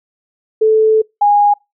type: tone pair in turn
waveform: sine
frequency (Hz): 437.2 / 822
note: A4 / G#5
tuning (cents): -11 / -18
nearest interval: major seventh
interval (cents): 1093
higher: second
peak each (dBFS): -7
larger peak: neither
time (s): 0.61-1.02 / 1.21-1.54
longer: first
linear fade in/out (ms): 10
effects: noise-tail reverb RT60 0.2 s tail -25 dB re dry